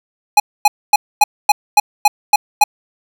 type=tone bursts; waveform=square; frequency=833 Hz; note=G#5; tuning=5 cents sharp; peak=-5 dBFS; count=9; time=0.37-2.64 s; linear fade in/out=5 ms; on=30 ms; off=250 ms; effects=none